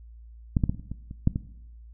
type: clicks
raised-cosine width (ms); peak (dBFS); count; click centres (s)
5; -9 / -9 / -12 / -29 / -29 / -21 / -26 / -7 / -15; 9; 0.568 / 0.638 / 0.695 / 0.746 / 0.796 / 0.916 / 1.111 / 1.274 / 1.359
effects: noise-tail reverb RT60 0.9 s tail -18 dB re dry + added 57 Hz sine -44 dBFS peak until 1.93 s